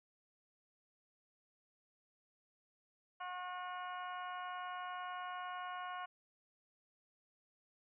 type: harmonic tone with a mistuned harmonic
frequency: 362.2 Hz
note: F#4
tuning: 37 cents flat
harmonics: 2 / 3 / 4 / 5 / 6 / 7 / 8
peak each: -46 / -45 / -49 / -58 / -60 / -62 / -56 dBFS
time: 3.2-6.06 s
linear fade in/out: 10 ms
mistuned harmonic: 7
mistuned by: -76 cents
effects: none